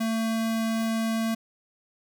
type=tone; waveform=square; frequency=224.7 Hz; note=A3; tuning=37 cents sharp; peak=-25 dBFS; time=0-1.35 s; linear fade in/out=10 ms; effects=none